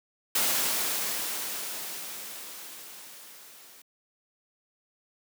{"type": "noise with level ramp", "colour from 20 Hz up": "white", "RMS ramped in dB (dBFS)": [-25, -52], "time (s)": [0.35, 3.82], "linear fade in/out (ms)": 5, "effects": ["high-pass 200 Hz 12 dB/octave"]}